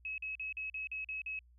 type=tone bursts; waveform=sine; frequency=2569 Hz; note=E7; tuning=45 cents flat; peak=-37 dBFS; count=8; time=0.05-1.391 s; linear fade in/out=2 ms; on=130 ms; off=43 ms; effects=added 60 Hz sine -60 dBFS peak until 1.58 s